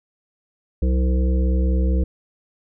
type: harmonic tone with a mistuned harmonic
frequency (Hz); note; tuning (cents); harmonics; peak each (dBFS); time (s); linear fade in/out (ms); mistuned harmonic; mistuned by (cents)
64.5; C2; -24; 1 / 3 / 5 / 7 / 8; -16 / -26 / -30 / -33 / -34; 0.82-2.04; 5; 3; -77
effects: none